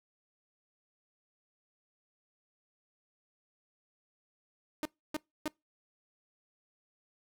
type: tone bursts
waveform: sawtooth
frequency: 305.4 Hz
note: D#4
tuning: 32 cents flat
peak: -28 dBFS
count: 3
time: 4.83-5.479 s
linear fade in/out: 0 ms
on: 23 ms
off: 290 ms
effects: noise-tail reverb RT60 0.2 s tail -24 dB re dry